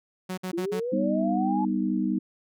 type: tone bursts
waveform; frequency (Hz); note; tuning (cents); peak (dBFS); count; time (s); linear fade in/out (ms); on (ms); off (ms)
sawtooth; 185; F#3; 0; -26; 4; 0.29-0.802; 10; 86; 56
type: linear sweep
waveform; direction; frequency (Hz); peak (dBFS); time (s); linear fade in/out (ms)
sine; up; 324.4 to 861; -27; 0.53-1.65; 5
type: chord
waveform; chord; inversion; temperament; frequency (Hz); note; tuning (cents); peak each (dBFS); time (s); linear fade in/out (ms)
sine; G augmented; none; equal; 196 / 246.9 / 311.1; G3 / B3 / D#4; 0 / 0 / 0; -27 / -28 / -28; 0.92-2.19; 10
effects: none